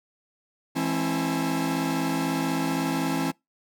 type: tone cluster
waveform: 45% pulse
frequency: 165.8 / 211.7 / 267.7 / 331.6 / 858 Hz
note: E3 / G#3 / C4 / E4 / A5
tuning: +10 / +33 / +40 / +10 / -44 cents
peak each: -31 / -36 / -27 / -32 / -35 dBFS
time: 0.75-3.32 s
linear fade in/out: 20 ms
effects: noise-tail reverb RT60 0.2 s tail -26 dB re dry